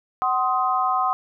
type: chord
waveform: sine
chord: C diminished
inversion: second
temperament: just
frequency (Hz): 753.5 / 1046.5 / 1255.8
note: Gb5 / C6 / Eb6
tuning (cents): +31 / 0 / +16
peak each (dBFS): -23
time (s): 0.22-1.13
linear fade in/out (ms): 0
effects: none